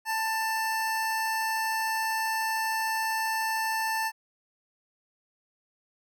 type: tone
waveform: 25% pulse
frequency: 887 Hz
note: A5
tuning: 14 cents sharp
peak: -23 dBFS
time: 0.05-4.12 s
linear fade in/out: 50 ms
effects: none